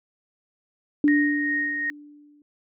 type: tone with exponential decay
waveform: sine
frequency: 293.7 Hz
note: D4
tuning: in tune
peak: -14 dBFS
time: 1.04-2.42 s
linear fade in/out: 2 ms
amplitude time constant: 300 ms
type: tone with tremolo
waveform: sine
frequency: 1863 Hz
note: A#6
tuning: 2 cents flat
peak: -22 dBFS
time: 1.08-1.9 s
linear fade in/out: 0 ms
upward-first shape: sine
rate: 2.6 Hz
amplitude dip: 35%
effects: none